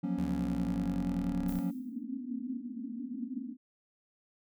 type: chord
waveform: triangle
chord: Gb major seventh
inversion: third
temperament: equal with one note detuned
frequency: 174.61 / 185 / 237.6 / 277.2 Hz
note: F3 / Gb3 / Bb3 / Db4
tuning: 0 / 0 / +33 / 0 cents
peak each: -35 / -33 / -35 / -33 dBFS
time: 0.03-1.71 s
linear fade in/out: 10 ms
type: exponential sweep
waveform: sawtooth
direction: down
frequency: 77.78 to 30.87 Hz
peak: -36 dBFS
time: 0.18-1.59 s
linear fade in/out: 0 ms
type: noise with exponential decay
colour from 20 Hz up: violet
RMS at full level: -46 dBFS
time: 1.48-2.04 s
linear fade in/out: 5 ms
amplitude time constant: 120 ms
type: band-pass noise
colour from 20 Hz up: pink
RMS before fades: -39 dBFS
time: 1.65-3.57 s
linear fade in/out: 50 ms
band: 230 to 270 Hz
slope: 96 dB/octave
effects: none